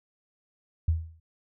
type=tone with exponential decay; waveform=sine; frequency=81.3 Hz; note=E2; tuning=23 cents flat; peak=-18 dBFS; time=0.88-1.2 s; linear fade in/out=5 ms; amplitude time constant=68 ms; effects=none